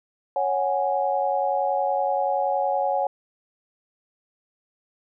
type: chord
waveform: sine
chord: C# suspended fourth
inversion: none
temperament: equal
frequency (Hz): 554.4 / 740 / 830.6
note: C#5 / F#5 / G#5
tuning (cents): 0 / 0 / 0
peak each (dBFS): -25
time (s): 0.36-3.07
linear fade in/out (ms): 2
effects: none